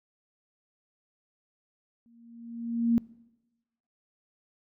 sine tone with exponential growth, 233.1 Hz, A#3, in tune, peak -18 dBFS, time 2.06-2.98 s, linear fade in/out 0 ms, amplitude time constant 200 ms, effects noise-tail reverb RT60 1.0 s tail -23 dB re dry

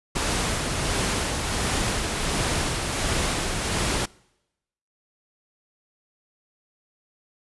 pink noise with tremolo, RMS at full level -24 dBFS, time 0.15-4.06 s, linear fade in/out 10 ms, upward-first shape sine, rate 1.4 Hz, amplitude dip 30%, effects noise-tail reverb RT60 0.9 s tail -25 dB re dry + resampled to 24000 Hz

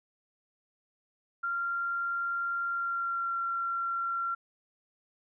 sine tone with pitch glide, 1385 to 1369.1 Hz, F6 to F6, -15 to -35 cents, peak -29 dBFS, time 1.43-4.35 s, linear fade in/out 10 ms, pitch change -20 cents, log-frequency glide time 2.68-3.37 s, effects none

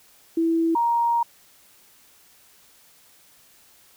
sine tone pair in turn, 329.6 / 937.7 Hz, E4 / A#5, 0 / +10 cents, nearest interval octave + tritone, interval 1810 cents, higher second, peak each -18 dBFS, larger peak neither, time 0.37-0.75 / 0.75-1.23 s, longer second, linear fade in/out 5 ms, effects white hiss -55 dBFS RMS until 3.96 s

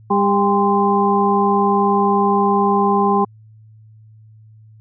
harmonic tone with a mistuned harmonic, 200.3 Hz, G3, 38 cents sharp, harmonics 1 / 2 / 4 / 5, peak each -18 / -18 / -18 / -18 dBFS, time 0.1-3.25 s, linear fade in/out 10 ms, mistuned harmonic 5, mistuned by +62 cents, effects added 109 Hz sine -42 dBFS peak until 4.8 s

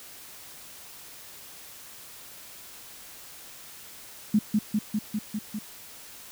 sine tone with echo, 212.1 Hz, G#3, 37 cents sharp, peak -17 dBFS, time 4.34-4.39 s, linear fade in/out 5 ms, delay 200 ms, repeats 6, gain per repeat -2 dB, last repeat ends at 5.59 s, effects white hiss -46 dBFS RMS until 6.31 s

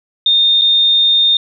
sine tone with dropouts, 3650 Hz, A#7, 37 cents flat, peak -8 dBFS, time 0.26-1.37 s, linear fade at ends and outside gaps 2 ms, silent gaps 0.613-0.618 s, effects none

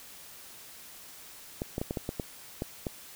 clicks, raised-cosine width 2 ms, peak -18 dBFS, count 9, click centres 1.619 / 1.781 / 1.815 / 1.909 / 1.972 / 2.091 / 2.198 / 2.621 / 2.868 s, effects white hiss -49 dBFS RMS until 3.15 s

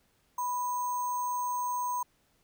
sine tone with sample-and-hold, 987.8 Hz, B5, in tune, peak -29 dBFS, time 0.38-2.03 s, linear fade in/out 5 ms, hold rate 7350 Hz, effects pink hiss -70 dBFS RMS until 2.43 s

